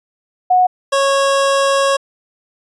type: tone pair in turn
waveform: sine / 25% pulse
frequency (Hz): 732 / 550.3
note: F#5 / C#5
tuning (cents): -19 / -13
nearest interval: perfect fourth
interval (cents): 494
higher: first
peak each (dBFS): -8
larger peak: neither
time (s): 0.5-0.67 / 0.92-1.97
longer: second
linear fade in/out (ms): 10
effects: resampled to 24000 Hz